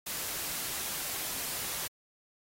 white noise, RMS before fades -36 dBFS, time 0.06-1.88 s, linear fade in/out 10 ms, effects AAC 48 kbps

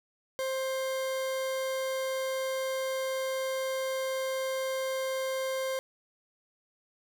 40% pulse tone, 527 Hz, C5, 12 cents sharp, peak -29 dBFS, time 0.39-5.79 s, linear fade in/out 0 ms, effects none

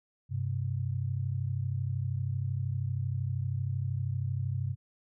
sine tone pair together, 98 / 130.81 Hz, G2 / C3, 0 / 0 cents, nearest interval perfect fourth, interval 500 cents, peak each -32 / -32 dBFS, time 0.29-4.76 s, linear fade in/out 50 ms, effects none

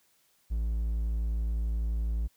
triangle tone, 55.8 Hz, A1, 25 cents sharp, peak -25 dBFS, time 0.5-2.28 s, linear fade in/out 20 ms, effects white hiss -68 dBFS RMS until 2.36 s

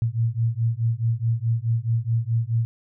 sine beating tone pair, 112.8 / 117.5 Hz, A2 / A#2, +44 / +14 cents, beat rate 4.7 Hz, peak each -23 dBFS, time 0.02-2.65 s, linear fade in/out 0 ms, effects none

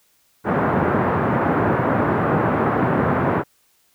pink band-pass noise, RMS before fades -19 dBFS, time 0.44-3.44 s, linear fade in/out 50 ms, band 110 to 1500 Hz, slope 24 dB/octave, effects white hiss -61 dBFS RMS until 3.94 s

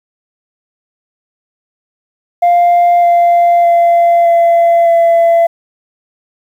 sine tone with pitch steps, 698.5 / 692.5 / 686.5 / 680.6 / 674.7 Hz, F5 / F5 / F5 / F5 / E5, 0 / -15 / -30 / -45 / +40 cents, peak -3 dBFS, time 2.42-5.47 s, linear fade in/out 10 ms, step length 610 ms, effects tanh soft clip ceiling -4 dBFS + 7-bit

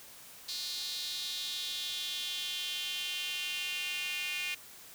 square tone with high-pass filter sweep, 163.4 Hz, E3, 15 cents flat, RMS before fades -37 dBFS, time 0.48-4.55 s, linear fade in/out 10 ms, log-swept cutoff 4200 to 2500 Hz, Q 4.8, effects white hiss -52 dBFS RMS until 4.94 s

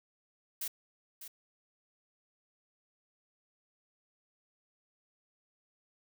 blue noise with echo, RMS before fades -37 dBFS, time 0.61-0.68 s, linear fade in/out 5 ms, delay 600 ms, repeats 1, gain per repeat -10 dB, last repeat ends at 1.28 s, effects none

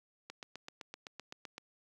click train, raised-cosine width 0.2 ms, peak -27 dBFS, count 11, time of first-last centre 0.3-1.58 s, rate 7.81 Hz, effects high-pass 150 Hz 12 dB/octave + 11-bit

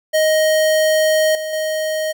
square tone with level steps, 625 Hz, D#5, 8 cents sharp, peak -13 / -23 / -19 dBFS, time 0.13-2.13 s, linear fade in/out 20 ms, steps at 1.35 / 1.53 s, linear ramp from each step 2 ms, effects none

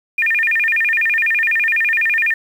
sine tone with vibrato, 2095 Hz, C7, 2 cents sharp, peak -13 dBFS, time 0.18-2.34 s, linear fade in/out 5 ms, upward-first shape square, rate 12 Hz, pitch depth 250 cents each way, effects 7-bit

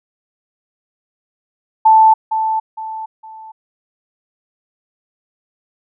sine tone with echo, 880 Hz, A5, in tune, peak -5 dBFS, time 1.85-2.14 s, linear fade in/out 10 ms, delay 460 ms, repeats 3, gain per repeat -9 dB, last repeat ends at 3.52 s, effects none

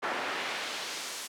brown noise with band-pass filter sweep, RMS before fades -35 dBFS, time 0.02-1.28 s, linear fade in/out 20 ms, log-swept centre 1400 to 8200 Hz, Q 0.86, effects high-pass 300 Hz 12 dB/octave

